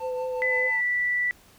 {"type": "tone with tremolo", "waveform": "triangle", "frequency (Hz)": 891, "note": "A5", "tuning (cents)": 22, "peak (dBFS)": -31, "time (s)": [0, 0.81], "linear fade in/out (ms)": 5, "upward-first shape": "sine", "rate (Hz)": 5.8, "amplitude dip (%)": 65}
{"type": "tone with vibrato", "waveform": "sine", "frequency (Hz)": 508, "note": "B4", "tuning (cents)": 49, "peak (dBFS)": -27, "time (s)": [0, 0.71], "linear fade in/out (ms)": 50, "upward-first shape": "sine", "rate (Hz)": 4.8, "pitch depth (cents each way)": 17}
{"type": "tone with pitch glide", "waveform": "sine", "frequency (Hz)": [2004, 1965], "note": ["B6", "B6"], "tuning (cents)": [25, -9], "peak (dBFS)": -22, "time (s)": [0.42, 1.31], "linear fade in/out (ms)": 0, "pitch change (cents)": -34, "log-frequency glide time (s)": [0.71, 0.78]}
{"effects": ["pink hiss -55 dBFS RMS until 1.58 s"]}